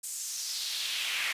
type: noise with high-pass filter sweep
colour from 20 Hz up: brown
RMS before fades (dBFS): -34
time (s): 0.03-1.33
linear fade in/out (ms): 10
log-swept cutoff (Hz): 8300 to 2100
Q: 2.5
effects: resampled to 32000 Hz